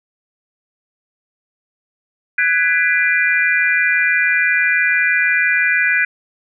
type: chord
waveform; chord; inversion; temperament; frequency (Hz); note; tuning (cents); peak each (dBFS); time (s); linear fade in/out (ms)
sine; G# half-diminished seventh; third; just; 1495.1 / 1661.2 / 1993.5 / 2392; F#6 / G#6 / B6 / D7; +18 / 0 / +16 / +31; -18; 2.38-6.05; 5
effects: none